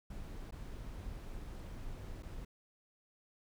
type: noise with dropouts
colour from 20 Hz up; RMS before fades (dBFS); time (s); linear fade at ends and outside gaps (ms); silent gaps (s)
brown; -45; 0.1-2.45; 5; 0.51-0.522 / 2.225-2.23
effects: none